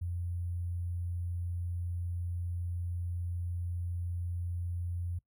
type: tone with sample-and-hold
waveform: sine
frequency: 87.31 Hz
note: F2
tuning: in tune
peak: -33 dBFS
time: 0.01-5.19 s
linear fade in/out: 10 ms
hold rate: 11025 Hz
effects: noise-tail reverb RT60 0.1 s tail -20 dB re dry